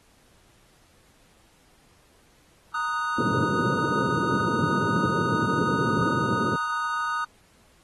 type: chord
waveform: triangle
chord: D# minor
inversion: second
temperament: equal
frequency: 932.3 / 1244.5 / 1480 Hz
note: A#5 / D#6 / F#6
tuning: 0 / 0 / 0 cents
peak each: -31 / -25 / -29 dBFS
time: 2.74-7.25 s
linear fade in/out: 10 ms
type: band-pass noise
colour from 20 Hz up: pink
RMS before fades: -26 dBFS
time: 3.18-6.56 s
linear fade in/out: 5 ms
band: 110 to 510 Hz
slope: 48 dB/octave
effects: pink hiss -60 dBFS RMS until 7.83 s + AAC 32 kbps